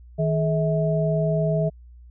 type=tone cluster; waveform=sine; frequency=157.8 / 424.1 / 643 Hz; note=D#3 / G#4 / E5; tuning=+25 / +36 / -43 cents; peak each=-21 / -28 / -24 dBFS; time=0.18-1.7 s; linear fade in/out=20 ms; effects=added 60 Hz sine -43 dBFS peak until 2.1 s